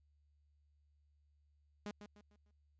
sawtooth tone with echo, 206.8 Hz, G#3, 7 cents flat, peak -38 dBFS, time 1.86-1.91 s, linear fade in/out 0 ms, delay 150 ms, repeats 4, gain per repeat -9 dB, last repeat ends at 2.51 s, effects added 73 Hz sine -70 dBFS peak until 2.79 s + resampled to 16000 Hz

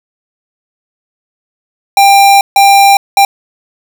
square tone bursts at uneven times, 794 Hz, G5, 22 cents sharp, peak -3 dBFS, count 3, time 1.97-2.41 / 2.56-2.97 / 3.17-3.25 s, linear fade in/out 2 ms, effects none

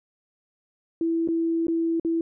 sine tone with dropouts, 330.6 Hz, E4, 5 cents sharp, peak -21 dBFS, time 1.01-2.21 s, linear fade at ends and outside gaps 2 ms, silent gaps 1.276-1.286 / 1.669-1.682 / 1.998-2.048 s, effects none

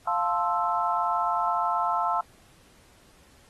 sine chord, F major seventh, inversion none, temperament equal, 698.5 / 880 / 1046.5 / 1318.5 Hz, F5 / A5 / C6 / E6, 0 / 0 / 0 / 0 cents, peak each -29 / -28 / -29 / -28 dBFS, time 0.07-2.21 s, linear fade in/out 5 ms, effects pink hiss -58 dBFS RMS until 3.49 s + AAC 32 kbps

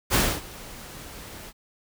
pink noise with ADSR envelope, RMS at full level -19 dBFS, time 0.1-1.53 s, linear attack 45 ms, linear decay 260 ms, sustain -22 dB, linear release 49 ms, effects none

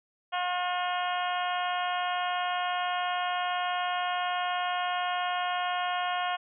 harmonic tone, 358.6 Hz, F4, 46 cents sharp, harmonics 2 / 3 / 4 / 5 / 6 / 7 / 8 / 9, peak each -30 / -34 / -36 / -40 / -43 / -43 / -39 / -41 dBFS, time 0.32-6.37 s, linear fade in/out 20 ms, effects none

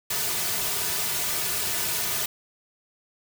white noise with comb filter, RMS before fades -27 dBFS, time 0.1-2.26 s, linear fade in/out 5 ms, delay 3.7 ms, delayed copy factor -0.85, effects none

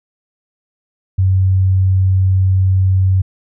sine tone, 94.4 Hz, F#2, 35 cents sharp, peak -9 dBFS, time 1.18-3.22 s, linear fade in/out 10 ms, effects none

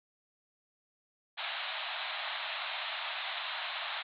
white band-pass noise, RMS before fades -38 dBFS, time 1.37-4.03 s, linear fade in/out 20 ms, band 610 to 4000 Hz, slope 96 dB/octave, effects none

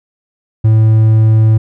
triangle tone, 110 Hz, A2, in tune, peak -3 dBFS, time 0.64-1.58 s, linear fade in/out 10 ms, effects none

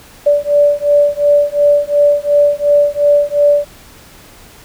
sine beating tone pair, 580 / 582.8 Hz, D5 / D5, -22 / -13 cents, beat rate 2.8 Hz, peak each -11 dBFS, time 0.26-3.65 s, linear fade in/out 10 ms, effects pink hiss -40 dBFS RMS until 4.64 s

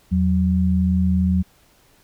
sine tone pair together, 82.41 / 185 Hz, E2 / F#3, 0 / 0 cents, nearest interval octave + major second, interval 1400 cents, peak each -19 / -17 dBFS, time 0.11-1.43 s, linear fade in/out 20 ms, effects pink hiss -56 dBFS RMS until 2.03 s

